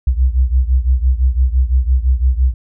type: beating tone pair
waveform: sine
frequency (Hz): 61.74 / 67.64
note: B1 / C#2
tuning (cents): 0 / -42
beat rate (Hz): 5.9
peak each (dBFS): -12 / -15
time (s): 0.07-2.54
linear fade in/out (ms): 5
effects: none